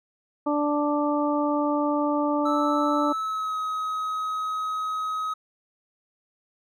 harmonic tone, 293.7 Hz, D4, in tune, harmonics 1 / 2 / 3 / 4, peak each -24 / -27 / -29 / -30 dBFS, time 0.46-3.13 s, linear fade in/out 10 ms
triangle tone with pitch glide, 1311 to 1268.5 Hz, E6 to D#6, -10 to +33 cents, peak -24 dBFS, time 2.45-5.34 s, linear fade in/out 10 ms, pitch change -57 cents, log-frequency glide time 3.08-3.57 s
effects none

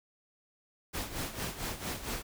pink noise with tremolo, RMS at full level -35 dBFS, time 0.93-2.23 s, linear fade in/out 20 ms, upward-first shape sine, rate 4.4 Hz, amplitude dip 70%, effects none

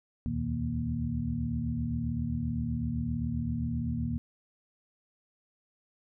sine tone cluster, 73 / 80.7 / 119.9 / 158.1 / 235.1 Hz, D2 / E2 / A#2 / D#3 / A#3, -10 / -36 / +49 / +28 / +15 cents, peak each -39 / -37 / -35 / -36 / -33 dBFS, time 0.26-4.18 s, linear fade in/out 0 ms, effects none

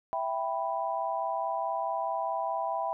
sine chord, E minor, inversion none, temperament equal, 659.3 / 784 / 987.8 Hz, E5 / G5 / B5, 0 / 0 / 0 cents, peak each -33 dBFS, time 0.13-2.93 s, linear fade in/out 0 ms, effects none

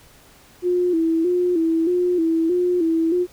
sine tone with vibrato, 341.7 Hz, F4, 38 cents flat, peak -16 dBFS, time 0.62-3.27 s, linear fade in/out 50 ms, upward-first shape square, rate 1.6 Hz, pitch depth 77 cents each way, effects pink hiss -50 dBFS RMS until 3.32 s

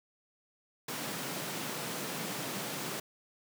pink high-pass noise, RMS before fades -38 dBFS, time 0.88-3 s, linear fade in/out 5 ms, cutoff 130 Hz, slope 48 dB/octave, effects none

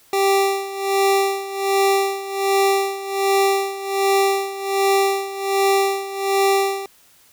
25% pulse tone with tremolo, 392 Hz, G4, in tune, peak -10 dBFS, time 0.13-6.86 s, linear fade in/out 2 ms, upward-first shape sine, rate 1.3 Hz, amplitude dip 80%, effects white hiss -53 dBFS RMS until 7.32 s

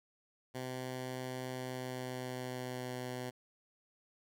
10% pulse tone with pitch glide, 128.1 to 125.75 Hz, C3 to B2, -36 to +32 cents, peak -31 dBFS, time 0.54-3.31 s, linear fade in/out 20 ms, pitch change -32 cents, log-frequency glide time 1.51-3.04 s, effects none

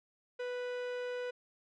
45% pulse tone, 493.9 Hz, B4, in tune, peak -36 dBFS, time 0.39-1.31 s, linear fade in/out 10 ms, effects low-pass 3000 Hz 12 dB/octave

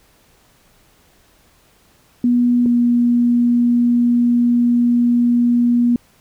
sine tone pair in turn, 242.9 / 240.1 Hz, B3 / B3, -29 / -49 cents, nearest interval unison, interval 20 cents, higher first, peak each -11 dBFS, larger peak neither, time 2.24-2.66 / 2.66-5.96 s, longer second, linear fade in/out 2 ms, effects pink hiss -54 dBFS RMS until 6.2 s

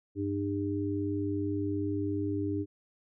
harmonic tone, 100.3 Hz, G2, 40 cents sharp, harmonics 1 / 3 / 4, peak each -35 / -31 / -36 dBFS, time 0.15-2.66 s, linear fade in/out 50 ms, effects none

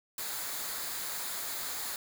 white noise with comb filter, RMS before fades -37 dBFS, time 0.18-1.96 s, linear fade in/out 2 ms, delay 0.35 ms, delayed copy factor -0.5, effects none

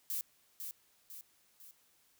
violet noise with echo, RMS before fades -37 dBFS, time 0.1-0.21 s, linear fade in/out 0 ms, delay 500 ms, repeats 3, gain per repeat -6 dB, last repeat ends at 1.71 s, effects white hiss -70 dBFS RMS until 2.19 s

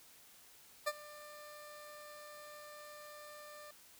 20% pulse tone with ADSR envelope, 596 Hz, D5, 25 cents sharp, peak -26 dBFS, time 0.86-3.71 s, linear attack 16 ms, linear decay 43 ms, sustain -20 dB, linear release 4 ms, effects white hiss -61 dBFS RMS until 3.99 s

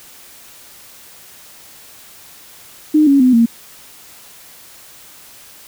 sine tone with pitch steps, 305.4 / 278.4 / 253.9 / 231.4 Hz, D#4 / C#4 / B3 / A#3, -32 / +8 / +48 / -13 cents, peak -7 dBFS, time 2.94-3.46 s, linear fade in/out 10 ms, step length 130 ms, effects white hiss -41 dBFS RMS until 5.67 s

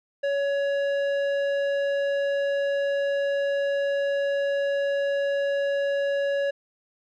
square tone with low-pass filter, 561 Hz, C#5, 21 cents sharp, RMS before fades -25 dBFS, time 0.23-6.51 s, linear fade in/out 10 ms, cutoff 2300 Hz, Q 0.7, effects none

